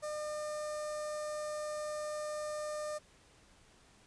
sawtooth tone with notch filter, 604 Hz, D5, 48 cents sharp, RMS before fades -39 dBFS, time 0.02-2.99 s, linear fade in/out 20 ms, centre 2900 Hz, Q 0.63, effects pink hiss -63 dBFS RMS until 4.06 s + resampled to 22050 Hz

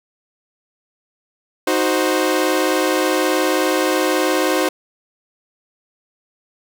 sawtooth chord, C diminished, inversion first, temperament equal, 311.1 / 370 / 523.3 Hz, Eb4 / Gb4 / C5, 0 / 0 / 0 cents, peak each -16 dBFS, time 1.67-4.69 s, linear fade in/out 5 ms, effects none

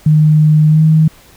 sine tone with pitch glide, 153.5 to 157.36 Hz, D#3 to D#3, -23 to +20 cents, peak -5 dBFS, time 0.06-1.08 s, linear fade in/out 5 ms, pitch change +43 cents, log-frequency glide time 0.68-0.82 s, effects pink hiss -43 dBFS RMS until 1.36 s

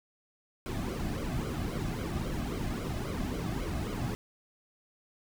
brown noise with flanger, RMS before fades -34 dBFS, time 0.66-4.15 s, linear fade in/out 0 ms, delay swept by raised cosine 1.1 to 2.2 ms, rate 3.7 Hz, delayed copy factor -0.75, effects none

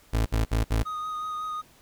30% pulse tone bursts, 55.1 Hz, A1, 3 cents sharp, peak -19 dBFS, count 4, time 0.13-0.833 s, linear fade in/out 10 ms, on 130 ms, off 61 ms
triangle tone with vibrato, 1244.5 Hz, D#6, in tune, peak -28 dBFS, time 0.85-1.62 s, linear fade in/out 20 ms, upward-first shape sine, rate 5.4 Hz, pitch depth 16 cents each way
effects pink hiss -57 dBFS RMS until 1.81 s

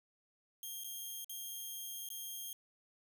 5% pulse tone with dropouts, 3218 Hz, G7, 45 cents sharp, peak -34 dBFS, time 0.63-2.53 s, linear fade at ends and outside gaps 1 ms, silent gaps 0.837-0.844 / 1.245-1.295 / 2.089-2.102 s, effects none

